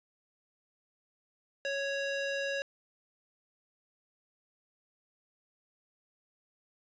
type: tone with band-pass filter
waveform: square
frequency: 554.4 Hz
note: C#5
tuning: in tune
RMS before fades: -34 dBFS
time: 1.65-2.62 s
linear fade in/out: 0 ms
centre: 2200 Hz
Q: 0.6
effects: resampled to 16000 Hz + 11-bit